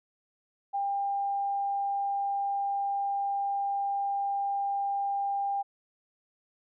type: tone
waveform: sine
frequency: 798 Hz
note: G5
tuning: 31 cents sharp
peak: -27 dBFS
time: 0.73-5.63 s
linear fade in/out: 20 ms
effects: none